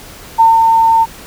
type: tone with ADSR envelope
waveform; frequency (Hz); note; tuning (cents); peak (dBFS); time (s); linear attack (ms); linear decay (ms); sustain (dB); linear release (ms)
sine; 905; A5; +48; -3; 0.38-1.06; 23; 170; -3; 34
effects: pink hiss -34 dBFS RMS until 1.26 s